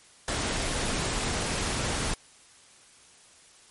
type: noise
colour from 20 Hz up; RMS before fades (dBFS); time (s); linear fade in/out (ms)
pink; -29; 0.28-2.14; 2
effects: white hiss -55 dBFS RMS until 3.7 s + MP3 48 kbps